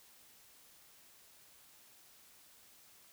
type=silence; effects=white hiss -62 dBFS RMS until 3.12 s